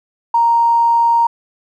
triangle tone with tanh clipping, 932.3 Hz, A#5, in tune, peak -9 dBFS, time 0.34-1.27 s, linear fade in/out 5 ms, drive 3 dB, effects none

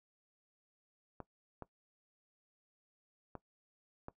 clicks, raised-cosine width 1 ms, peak -30 dBFS, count 4, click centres 1.203 / 1.623 / 3.353 / 4.084 s, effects noise-tail reverb RT60 0.1 s tail -18 dB re dry

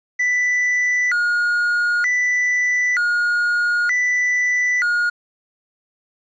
triangle tone with vibrato, 1686 Hz, G#6, 26 cents sharp, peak -14 dBFS, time 0.19-5.1 s, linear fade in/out 10 ms, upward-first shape square, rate 0.54 Hz, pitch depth 280 cents each way, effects resampled to 16000 Hz + 9-bit

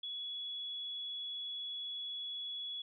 sine tone, 3382 Hz, G#7, 31 cents sharp, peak -39 dBFS, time 0.03-2.82 s, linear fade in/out 5 ms, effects none

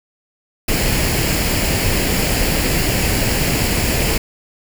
pink noise with comb filter, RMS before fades -17 dBFS, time 0.68-4.18 s, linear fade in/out 5 ms, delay 0.41 ms, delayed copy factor +0.5, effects none

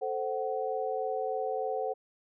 sine chord, F# diminished, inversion first, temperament equal with one note detuned, 440 / 523.3 / 749.9 Hz, A4 / C5 / F#5, 0 / 0 / +23 cents, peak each -34 dBFS, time 0.01-1.94 s, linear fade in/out 20 ms, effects none

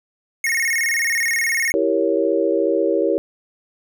square tone with vibrato, 2008 Hz, B6, 28 cents sharp, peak -18 dBFS, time 0.44-1.72 s, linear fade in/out 2 ms, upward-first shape square, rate 19 Hz, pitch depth 140 cents each way
sine chord, E diminished seventh, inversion none, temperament equal, 329.6 / 392 / 466.2 / 554.4 Hz, E4 / G4 / Bb4 / Db5, 0 / 0 / 0 / 0 cents, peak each -21 dBFS, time 1.74-3.18 s, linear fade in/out 0 ms
effects none

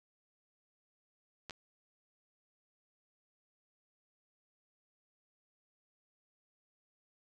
clicks, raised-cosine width 0.2 ms, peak -27 dBFS, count 2, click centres 1.497 / 1.508 s, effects none

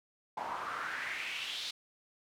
pink noise with band-pass filter sweep, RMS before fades -39 dBFS, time 0.37-1.71 s, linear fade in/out 5 ms, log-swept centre 850 to 4000 Hz, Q 3.7, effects none

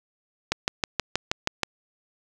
click train, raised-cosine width 0.2 ms, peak -5 dBFS, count 8, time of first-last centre 0.52-1.633 s, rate 6.29 Hz, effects 7-bit

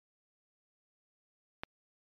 click, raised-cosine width 0.3 ms, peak -20 dBFS, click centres 1.635 s, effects low-pass 4000 Hz 12 dB/octave + MP3 48 kbps

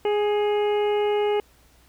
harmonic tone with a mistuned harmonic, 415.3 Hz, G#4, in tune, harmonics 1 / 2 / 3 / 4 / 5 / 6 / 7, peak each -20 / -28 / -40 / -43 / -38 / -42 / -38 dBFS, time 0.05-1.4 s, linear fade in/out 2 ms, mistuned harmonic 5, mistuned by +41 cents, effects added 60 Hz sine -58 dBFS peak until 1.88 s + pink hiss -58 dBFS RMS until 1.88 s

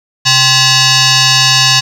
sine tone with frequency modulation, 784 Hz, G5, in tune, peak -4 dBFS, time 0.25-1.81 s, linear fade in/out 20 ms, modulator 915 Hz, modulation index 6, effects tanh soft clip ceiling -3 dBFS + 7-bit

